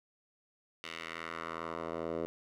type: tone with band-pass filter sweep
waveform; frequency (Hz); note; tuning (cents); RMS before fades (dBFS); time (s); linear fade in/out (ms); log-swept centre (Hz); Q
10% pulse; 82.41; E2; 0; -40; 0.84-2.26; 0; 2800 to 490; 1.5
effects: none